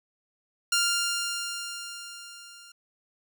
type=tone with level ramp; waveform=10% pulse; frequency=1396.9 Hz; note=F6; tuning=in tune; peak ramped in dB=-13 to -40 dBFS; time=0.72-2.72 s; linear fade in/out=5 ms; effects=none